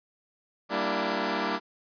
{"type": "chord", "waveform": "10% pulse", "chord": "E half-diminished seventh", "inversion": "first", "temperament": "equal with one note detuned", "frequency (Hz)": [196, 233.1, 293.7, 333.3], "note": ["G3", "Bb3", "D4", "E4"], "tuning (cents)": [0, 0, 0, 19], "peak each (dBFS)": -24, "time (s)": [0.69, 1.6], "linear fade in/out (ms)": 50, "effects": ["resampled to 11025 Hz"]}